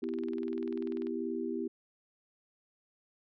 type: chord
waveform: sine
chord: E minor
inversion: second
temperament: equal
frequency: 246.9 / 329.6 / 392 Hz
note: B3 / E4 / G4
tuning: 0 / 0 / 0 cents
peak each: -37 dBFS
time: 0.02-1.68 s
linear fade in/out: 10 ms
type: click train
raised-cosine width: 0.3 ms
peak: -35 dBFS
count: 22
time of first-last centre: 0.04-1.069 s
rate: 20.4 Hz
effects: none